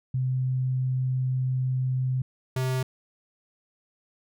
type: tone pair in turn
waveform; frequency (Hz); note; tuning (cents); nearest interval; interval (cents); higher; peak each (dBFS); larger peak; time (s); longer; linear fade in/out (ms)
sine / square; 129 / 129.47; C3 / C3; -24 / -18; unison; 6; second; -23 / -25; first; 0.14-2.22 / 2.56-2.83; first; 5
effects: none